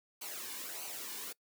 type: noise with flanger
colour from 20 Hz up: white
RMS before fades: -43 dBFS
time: 0.21-1.33 s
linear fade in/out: 10 ms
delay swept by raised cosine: 0.56 to 1.56 ms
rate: 1.6 Hz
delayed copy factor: -0.65
effects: noise-tail reverb RT60 0.1 s tail -23 dB re dry + high-pass 200 Hz 12 dB/octave